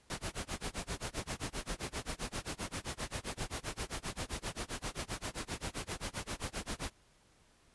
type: noise with tremolo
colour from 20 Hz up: pink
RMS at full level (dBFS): -37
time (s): 0.1-6.9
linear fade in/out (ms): 0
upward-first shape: sine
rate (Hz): 7.6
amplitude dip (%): 100
effects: pink hiss -67 dBFS RMS until 7.74 s + resampled to 24000 Hz